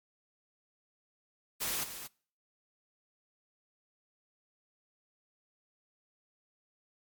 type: noise with echo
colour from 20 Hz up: white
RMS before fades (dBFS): -34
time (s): 1.6-1.85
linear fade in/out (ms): 20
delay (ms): 230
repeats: 1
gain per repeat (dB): -10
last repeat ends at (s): 2.08
effects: noise-tail reverb RT60 0.5 s tail -25 dB re dry + MP3 96 kbps